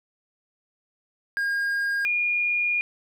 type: tone pair in turn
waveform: triangle / sine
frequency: 1621 / 2429 Hz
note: G#6 / D#7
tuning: -42 / -42 cents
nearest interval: perfect fifth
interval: 700 cents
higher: second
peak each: -21 dBFS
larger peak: neither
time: 1.37-2.05 / 2.05-2.81 s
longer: second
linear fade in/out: 0 ms
effects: none

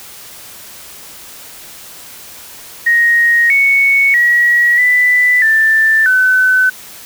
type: tone with pitch steps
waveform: sine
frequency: 1874 / 2217 / 1915 / 1986 / 1773 / 1513 Hz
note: A#6 / C#7 / A#6 / B6 / A6 / F#6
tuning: +9 / 0 / +46 / +9 / +13 / +38 cents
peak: -7 dBFS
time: 2.86-6.7 s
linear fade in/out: 10 ms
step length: 640 ms
effects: white hiss -34 dBFS RMS until 7.05 s

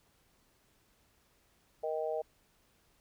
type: harmonic tone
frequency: 156.7 Hz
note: D#3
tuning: 13 cents sharp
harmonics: 3 / 4 / 5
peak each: -36 / -35 / -41 dBFS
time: 1.83-2.22 s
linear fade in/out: 10 ms
effects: pink hiss -70 dBFS RMS until 3 s

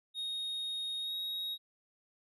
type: tone with pitch glide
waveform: triangle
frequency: 3729 to 3781 Hz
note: A#7 to A#7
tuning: 0 to +24 cents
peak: -34 dBFS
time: 0.14-1.58 s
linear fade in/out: 50 ms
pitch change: +24 cents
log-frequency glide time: 1-1.15 s
effects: none

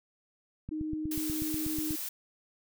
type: click train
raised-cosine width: 5 ms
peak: -26 dBFS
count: 11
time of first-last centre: 0.69-1.908 s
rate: 8.21 Hz
type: tone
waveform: sine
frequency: 310 Hz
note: D#4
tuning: 6 cents flat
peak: -32 dBFS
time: 0.71-1.96 s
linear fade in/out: 10 ms
type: noise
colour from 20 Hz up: blue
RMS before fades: -37 dBFS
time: 1.11-2.09 s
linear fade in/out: 5 ms
effects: none

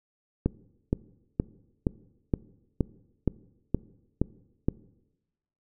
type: click train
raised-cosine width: 3 ms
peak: -10 dBFS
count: 10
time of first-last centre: 0.46-4.685 s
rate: 2.13 Hz
effects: noise-tail reverb RT60 1.0 s tail -21 dB re dry

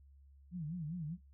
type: tone with vibrato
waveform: sine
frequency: 163.7 Hz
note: E3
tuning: 12 cents flat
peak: -38 dBFS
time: 0.51-1.18 s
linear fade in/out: 50 ms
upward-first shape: sine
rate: 5 Hz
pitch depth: 180 cents each way
effects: noise-tail reverb RT60 0.2 s tail -22 dB re dry + added 69 Hz sine -58 dBFS peak until 1.33 s

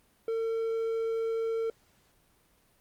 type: tone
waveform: triangle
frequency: 452.4 Hz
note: A4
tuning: 48 cents sharp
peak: -26 dBFS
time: 0.28-1.7 s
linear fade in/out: 2 ms
effects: pink hiss -66 dBFS RMS until 2.8 s + Opus 32 kbps

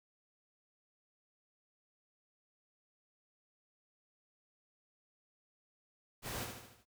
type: noise with echo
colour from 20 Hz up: pink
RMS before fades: -42 dBFS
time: 6.22-6.48 s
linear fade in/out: 50 ms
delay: 75 ms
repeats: 5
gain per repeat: -5 dB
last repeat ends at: 6.855 s
effects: noise-tail reverb RT60 0.1 s tail -20 dB re dry

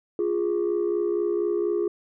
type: tone pair together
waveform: sine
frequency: 348.8 / 413 Hz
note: F4 / G#4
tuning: -2 / -10 cents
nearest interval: minor third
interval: 292 cents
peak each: -23 dBFS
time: 0.19-1.88 s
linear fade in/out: 2 ms
effects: tanh soft clip ceiling -18 dBFS

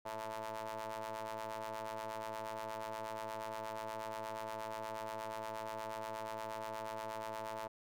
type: ring-modulated tone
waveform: sawtooth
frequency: 109.4 Hz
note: A2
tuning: 9 cents flat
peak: -34 dBFS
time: 0.05-7.68 s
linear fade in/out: 10 ms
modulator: 770 Hz
effects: none

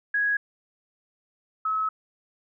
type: tone pair in turn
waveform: sine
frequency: 1661.2 / 1289.4 Hz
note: G#6 / E6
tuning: 0 / -39 cents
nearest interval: major third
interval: 439 cents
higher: first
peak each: -21 / -23 dBFS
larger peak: first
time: 0.14-0.37 / 1.65-1.89 s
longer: second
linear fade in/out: 5 ms
effects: none

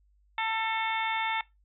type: harmonic tone with a mistuned harmonic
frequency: 446.2 Hz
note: A4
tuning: 24 cents sharp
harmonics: 2 / 3 / 4 / 5 / 6 / 7 / 8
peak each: -30 / -37 / -37 / -33 / -41 / -47 / -39 dBFS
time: 0.38-1.41 s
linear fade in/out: 2 ms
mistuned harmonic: 5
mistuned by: -30 cents
effects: noise-tail reverb RT60 0.2 s tail -21 dB re dry + added 50 Hz sine -62 dBFS peak until 1.64 s

